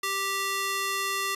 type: tone with high-pass filter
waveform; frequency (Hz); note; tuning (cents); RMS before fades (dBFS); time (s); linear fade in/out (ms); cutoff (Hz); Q
square; 391.6; G4; -2; -29; 0.03-1.35; 5; 1200; 0.75
effects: resampled to 32000 Hz